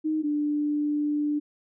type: tone pair in turn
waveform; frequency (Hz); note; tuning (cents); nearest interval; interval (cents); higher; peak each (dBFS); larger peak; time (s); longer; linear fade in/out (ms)
sine; 311.1 / 295.7; D#4 / D4; 0 / +12; minor second; 88; first; -23 / -23; neither; 0.04-0.23 / 0.23-1.4; second; 20
effects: none